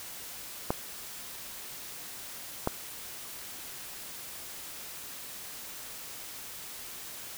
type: clicks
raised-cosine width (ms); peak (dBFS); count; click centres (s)
1; -12; 2; 0.705 / 2.674
effects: white hiss -43 dBFS RMS until 7.37 s